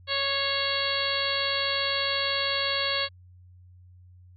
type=harmonic tone with a mistuned harmonic; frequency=554.4 Hz; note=C#5; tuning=in tune; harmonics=1 / 2 / 3 / 4 / 5 / 6 / 7 / 8; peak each=-33 / -34 / -33 / -34 / -34 / -32 / -33 / -31 dBFS; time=0.07-3.09 s; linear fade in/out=50 ms; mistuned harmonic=4; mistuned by=-35 cents; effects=added 90 Hz sine -49 dBFS peak until 4.36 s